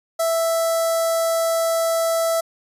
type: tone with notch filter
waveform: sawtooth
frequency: 660 Hz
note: E5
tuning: 2 cents sharp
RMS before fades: -20 dBFS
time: 0.19-2.41 s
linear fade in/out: 10 ms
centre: 2600 Hz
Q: 0.57
effects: resampled to 32000 Hz